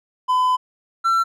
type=tone pair in turn; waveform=triangle; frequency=1010 / 1348.2 Hz; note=B5 / E6; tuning=+39 / +39 cents; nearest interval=perfect fourth; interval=500 cents; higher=second; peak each=-13 dBFS; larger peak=neither; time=0.28-0.57 / 1.04-1.24 s; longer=first; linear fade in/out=20 ms; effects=none